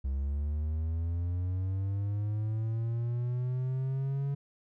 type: linear sweep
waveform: triangle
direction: up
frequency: 66.1 to 140.8 Hz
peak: -27 dBFS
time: 0.04-4.35 s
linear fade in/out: 10 ms
effects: none